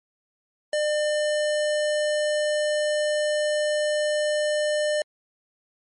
square tone, 600 Hz, D5, 37 cents sharp, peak -22 dBFS, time 0.73-5.02 s, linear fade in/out 2 ms, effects MP3 48 kbps

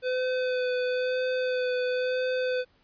square tone with vibrato, 505 Hz, B4, 39 cents sharp, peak -26 dBFS, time 0.02-2.65 s, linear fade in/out 50 ms, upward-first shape sine, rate 0.99 Hz, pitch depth 16 cents each way, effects pink hiss -65 dBFS RMS until 2.83 s + resampled to 11025 Hz

